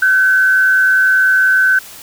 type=tone with frequency modulation; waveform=sine; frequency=1526 Hz; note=G6; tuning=47 cents flat; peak=-8 dBFS; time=0.02-1.79 s; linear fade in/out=5 ms; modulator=110 Hz; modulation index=0.42; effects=white hiss -35 dBFS RMS until 2.02 s